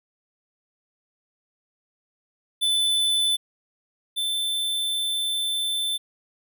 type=tone pair in turn; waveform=square; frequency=3509 / 3537 Hz; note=A7 / A7; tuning=-5 / +8 cents; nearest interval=unison; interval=13 cents; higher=second; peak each=-20 / -24 dBFS; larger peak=first; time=2.61-3.37 / 4.16-5.98 s; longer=second; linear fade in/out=20 ms; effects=none